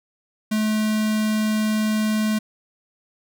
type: tone with notch filter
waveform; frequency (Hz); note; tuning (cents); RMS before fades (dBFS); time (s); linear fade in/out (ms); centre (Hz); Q
square; 215.6; A3; -35; -21; 0.51-2.39; 10; 790; 1.4
effects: none